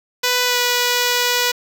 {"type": "tone with pitch glide", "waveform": "5% pulse", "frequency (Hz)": [495.7, 489.2], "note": ["B4", "B4"], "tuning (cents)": [6, -16], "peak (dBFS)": -4, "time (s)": [0.23, 1.52], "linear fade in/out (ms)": 10, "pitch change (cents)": -22, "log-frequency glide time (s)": [0.44, 0.59], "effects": ["7-bit"]}